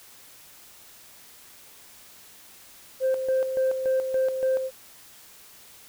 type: tone with tremolo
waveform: sine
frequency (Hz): 523.3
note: C5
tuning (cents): 0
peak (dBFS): -18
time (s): 3-4.71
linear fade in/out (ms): 50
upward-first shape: square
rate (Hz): 3.5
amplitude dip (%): 60
effects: tanh soft clip ceiling -18 dBFS + white hiss -50 dBFS RMS until 5.88 s